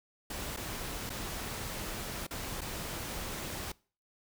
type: noise with dropouts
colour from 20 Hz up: pink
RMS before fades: -39 dBFS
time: 0.3-3.72 s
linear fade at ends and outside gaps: 5 ms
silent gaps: 0.565-0.571 / 1.095-1.101 / 2.268-2.308 / 2.609-2.615 s
effects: noise-tail reverb RT60 0.4 s tail -23 dB re dry